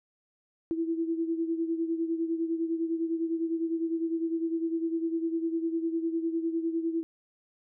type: beating tone pair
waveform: sine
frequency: 328 / 337.9 Hz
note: E4 / E4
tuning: -9 / +43 cents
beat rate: 9.9 Hz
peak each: -28 / -34 dBFS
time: 0.71-7.03 s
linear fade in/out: 0 ms
effects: none